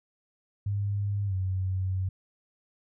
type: tone with pitch glide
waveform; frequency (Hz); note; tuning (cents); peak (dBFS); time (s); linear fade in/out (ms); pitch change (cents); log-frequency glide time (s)
sine; 101.2 to 93.88; G#2 to F#2; -44 to +26; -26; 0.66-2.09; 5; -130; 1.26-1.34
effects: none